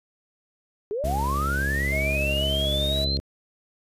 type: linear sweep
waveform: sine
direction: up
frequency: 392 to 4200 Hz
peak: -25 dBFS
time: 0.91-3.17 s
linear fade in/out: 0 ms
type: noise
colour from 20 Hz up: white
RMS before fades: -41 dBFS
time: 1.04-3.05 s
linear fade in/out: 10 ms
type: harmonic tone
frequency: 69.3 Hz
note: C#2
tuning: in tune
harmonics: 1 / 2 / 3 / 4 / 5 / 6 / 7 / 8 / 9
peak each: -26 / -32 / -36 / -38 / -40 / -42 / -43 / -44 / -45 dBFS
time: 1.04-3.2 s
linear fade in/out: 0 ms
type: tone with vibrato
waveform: sine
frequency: 622.3 Hz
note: D#5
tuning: in tune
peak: -29 dBFS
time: 1.91-3.07 s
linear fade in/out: 20 ms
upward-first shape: square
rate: 2 Hz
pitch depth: 30 cents each way
effects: resampled to 32000 Hz